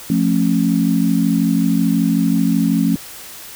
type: chord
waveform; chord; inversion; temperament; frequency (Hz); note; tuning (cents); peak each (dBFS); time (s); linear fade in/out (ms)
sine; F augmented; none; equal with one note detuned; 174.61 / 220 / 273.1; F3 / A3 / C#4; 0 / 0 / -26; -17; 0.1-2.96; 2
effects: white hiss -35 dBFS RMS until 3.55 s